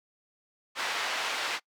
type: band-pass noise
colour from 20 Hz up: pink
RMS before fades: -32 dBFS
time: 0.75-1.6 s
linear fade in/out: 50 ms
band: 930 to 4300 Hz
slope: 12 dB/octave
effects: noise-tail reverb RT60 0.1 s tail -24 dB re dry